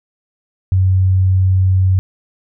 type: tone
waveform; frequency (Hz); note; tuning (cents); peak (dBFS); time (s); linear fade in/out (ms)
sine; 93.8; F#2; +24; -9; 0.72-1.99; 0
effects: none

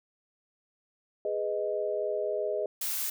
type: chord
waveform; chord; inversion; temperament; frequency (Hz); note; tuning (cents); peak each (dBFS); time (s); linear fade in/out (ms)
sine; G# minor; none; just; 415.3 / 498.4 / 623; G#4 / B4 / D#5; 0 / +16 / +2; -32 / -35 / -31; 1.25-2.66; 2
type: noise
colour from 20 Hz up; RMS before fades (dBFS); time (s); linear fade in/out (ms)
blue; -32; 2.81-3.1; 5
effects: none

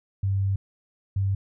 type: tone pair in turn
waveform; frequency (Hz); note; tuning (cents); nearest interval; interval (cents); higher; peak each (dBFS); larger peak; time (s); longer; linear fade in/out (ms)
sine; 97.7 / 97.7; G2 / G2; -5 / -5; unison; 0; neither; -21; neither; 0.23-0.56 / 1.16-1.35; first; 5
effects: none

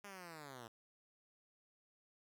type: linear sweep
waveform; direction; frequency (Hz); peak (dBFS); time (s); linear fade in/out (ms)
5% pulse; down; 206.2 to 110; -39; 0.04-0.68; 5
effects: none

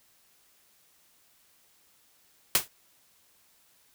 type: noise with exponential decay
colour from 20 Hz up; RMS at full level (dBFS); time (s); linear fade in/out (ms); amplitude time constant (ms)
white; -18; 2.55-2.68; 1; 27
effects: white hiss -64 dBFS RMS until 3.94 s

